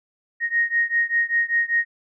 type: beating tone pair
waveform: sine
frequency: 1864.7 / 1869.8 Hz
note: A#6 / A#6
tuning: 0 / +5 cents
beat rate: 5.1 Hz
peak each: -21 / -22 dBFS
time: 0.4-1.85 s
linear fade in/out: 50 ms
effects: none